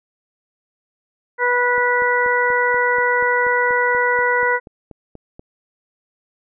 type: harmonic tone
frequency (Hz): 489.9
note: B4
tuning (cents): -14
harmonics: 1 / 2 / 3 / 4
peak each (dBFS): -20 / -20 / -20 / -20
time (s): 1.38-4.6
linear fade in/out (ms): 50
type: click train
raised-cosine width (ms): 2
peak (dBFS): -24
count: 16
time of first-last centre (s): 1.78-5.394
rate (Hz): 4.15
effects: none